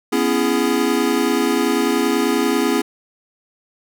square chord, C# minor seventh, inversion third, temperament equal with one note detuned, 246.9 / 277.2 / 334.8 / 415.3 Hz, B3 / C#4 / E4 / G#4, 0 / 0 / +27 / 0 cents, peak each -22 dBFS, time 0.12-2.82 s, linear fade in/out 10 ms, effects none

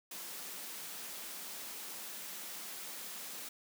white high-pass noise, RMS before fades -45 dBFS, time 0.11-3.49 s, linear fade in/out 5 ms, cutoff 160 Hz, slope 96 dB/octave, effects none

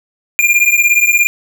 square beating tone pair, 2397 / 2414 Hz, D7 / D7, +35 / +47 cents, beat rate 17 Hz, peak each -12 dBFS, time 0.39-1.27 s, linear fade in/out 0 ms, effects none

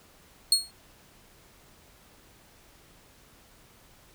30% pulse tone with exponential decay, 4302 Hz, C8, 47 cents sharp, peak -12 dBFS, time 0.52-0.71 s, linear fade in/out 2 ms, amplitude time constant 40 ms, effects pink hiss -57 dBFS RMS until 4.14 s

